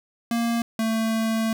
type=tone pair in turn; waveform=square; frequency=233.1 / 223.3 Hz; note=A#3 / A3; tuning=0 / +26 cents; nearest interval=minor second; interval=74 cents; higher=first; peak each=-22 dBFS; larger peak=neither; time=0.31-0.62 / 0.79-1.53 s; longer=second; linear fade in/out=2 ms; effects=none